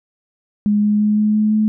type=tone with pitch steps; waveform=sine; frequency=207.7 / 209.1 / 210.6 / 212.1 / 213.5 / 215 Hz; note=G#3 / G#3 / G#3 / G#3 / G#3 / A3; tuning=0 / +12 / +24 / +37 / +48 / -40 cents; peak=-12 dBFS; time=0.66-1.68 s; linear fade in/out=0 ms; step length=170 ms; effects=none